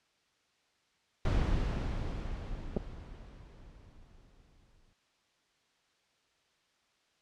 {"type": "noise with exponential decay", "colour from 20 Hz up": "brown", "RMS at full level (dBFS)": -27, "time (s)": [1.25, 4.93], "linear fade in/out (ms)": 2, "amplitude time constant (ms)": 800}
{"type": "clicks", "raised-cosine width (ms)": 2, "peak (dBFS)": -19, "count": 2, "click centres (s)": [2.766, 2.771]}
{"effects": ["white hiss -72 dBFS RMS until 7.21 s", "low-pass 5000 Hz 12 dB/octave"]}